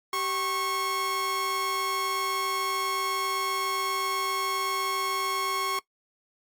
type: tone pair together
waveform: sawtooth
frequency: 387.2 / 1094 Hz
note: G4 / C#6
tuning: -21 / -23 cents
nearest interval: octave + tritone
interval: 1798 cents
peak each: -31 / -24 dBFS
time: 0.13-5.79 s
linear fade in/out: 2 ms
effects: noise-tail reverb RT60 0.1 s tail -19 dB re dry + Opus 48 kbps